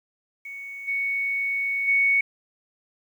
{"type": "tone with level steps", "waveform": "sine", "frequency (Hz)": 2223, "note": "C#7", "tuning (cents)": 4, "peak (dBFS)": [-34, -23, -17], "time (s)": [0.45, 2.21], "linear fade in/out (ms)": 5, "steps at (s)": [0.87, 1.87], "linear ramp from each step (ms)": 20, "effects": ["9-bit"]}